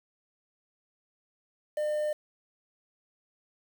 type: tone with quantisation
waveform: triangle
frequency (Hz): 603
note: D5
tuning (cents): +46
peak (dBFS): -25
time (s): 1.77-2.13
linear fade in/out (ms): 5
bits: 8
effects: none